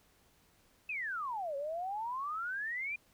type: exponential two-way sweep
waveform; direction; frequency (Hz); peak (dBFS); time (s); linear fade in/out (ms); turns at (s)
sine; down then up; 2637 to 545 to 2445; -35; 0.89-2.96; 5; 1.56
effects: pink hiss -68 dBFS RMS until 3.13 s